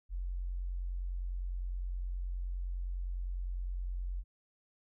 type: tone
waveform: sine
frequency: 44.87 Hz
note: F1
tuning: 48 cents sharp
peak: -34 dBFS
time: 0.09-4.24 s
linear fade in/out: 50 ms
effects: none